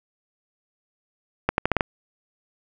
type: accelerating click train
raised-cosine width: 0.5 ms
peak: -4 dBFS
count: 6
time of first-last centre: 1.49-1.808 s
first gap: 91 ms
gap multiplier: 0.82
effects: none